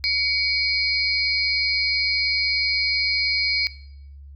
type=tone cluster; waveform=sine; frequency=2255 / 4242 / 4868 Hz; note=C#7 / C8 / D#8; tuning=+29 / +23 / -39 cents; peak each=-24 dBFS; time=0.04-3.67 s; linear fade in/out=0 ms; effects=noise-tail reverb RT60 0.7 s tail -18 dB re dry + added 70 Hz sine -39 dBFS peak until 4.35 s